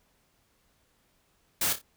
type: noise with echo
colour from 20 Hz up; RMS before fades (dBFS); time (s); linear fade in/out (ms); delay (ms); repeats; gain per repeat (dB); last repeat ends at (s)
white; -27; 1.61-1.73; 5; 29; 3; -9; 1.817
effects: pink hiss -69 dBFS RMS until 1.96 s